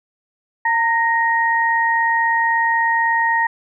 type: tone pair together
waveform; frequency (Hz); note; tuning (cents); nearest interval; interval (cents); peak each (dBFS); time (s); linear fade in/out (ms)
sine; 914.7 / 1871; A#5 / A#6; -33 / +6; octave; 1239; -17; 0.65-3.47; 5
effects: none